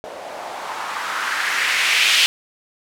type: noise with low-pass filter sweep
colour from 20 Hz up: violet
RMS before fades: -21 dBFS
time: 0.04-2.26 s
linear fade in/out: 0 ms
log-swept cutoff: 550 to 3000 Hz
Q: 2.3
effects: none